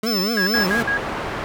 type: tone with vibrato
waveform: 25% pulse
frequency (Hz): 207.7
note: G#3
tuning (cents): 0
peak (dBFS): -17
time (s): 0.03-0.83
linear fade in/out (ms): 5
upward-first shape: triangle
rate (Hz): 4.3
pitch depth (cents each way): 270
type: tone with tremolo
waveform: square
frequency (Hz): 5274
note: E8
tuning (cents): 0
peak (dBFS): -21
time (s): 0.06-0.67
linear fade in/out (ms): 10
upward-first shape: triangle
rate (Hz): 2.5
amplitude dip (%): 50
type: tone bursts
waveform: sine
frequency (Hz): 1643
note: G#6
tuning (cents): -19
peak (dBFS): -18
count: 4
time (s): 0.37-0.973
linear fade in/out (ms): 2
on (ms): 99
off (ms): 69
type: low-pass noise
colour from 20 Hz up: white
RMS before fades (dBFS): -27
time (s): 0.55-1.44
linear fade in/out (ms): 0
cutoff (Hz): 1300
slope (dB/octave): 12
effects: none